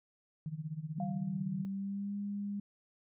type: tone with tremolo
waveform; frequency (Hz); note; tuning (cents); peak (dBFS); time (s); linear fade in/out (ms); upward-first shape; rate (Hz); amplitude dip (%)
sine; 155.7; D#3; +2; -34; 0.46-1.65; 0; sine; 16; 85
type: tone with pitch glide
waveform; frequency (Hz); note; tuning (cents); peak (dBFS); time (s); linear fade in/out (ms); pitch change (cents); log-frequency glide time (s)
sine; 192.3 to 202.6; G3 to G#3; -33 to -43; -35; 0.98-2.6; 5; +90; 1.55-2.15
type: tone with exponential decay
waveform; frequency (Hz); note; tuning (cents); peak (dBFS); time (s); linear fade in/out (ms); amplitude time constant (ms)
sine; 700; F5; +4; -36; 1-1.41; 2; 87
effects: none